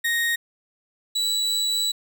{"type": "tone pair in turn", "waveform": "35% pulse", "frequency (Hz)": [1864.7, 3937], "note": ["A#6", "B7"], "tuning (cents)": [0, -6], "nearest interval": "octave + minor second", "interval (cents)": 1294, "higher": "second", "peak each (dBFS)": -19, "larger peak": "neither", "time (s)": [[0.04, 0.36], [1.15, 1.92]], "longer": "second", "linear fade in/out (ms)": 10, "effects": []}